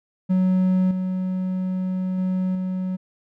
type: tone with level steps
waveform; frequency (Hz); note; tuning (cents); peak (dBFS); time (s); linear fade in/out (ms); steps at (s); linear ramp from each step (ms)
triangle; 185.5; F#3; +5; -14 / -20 / -18 / -21; 0.29-2.97; 20; 0.91 / 2.18 / 2.55; 2
effects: none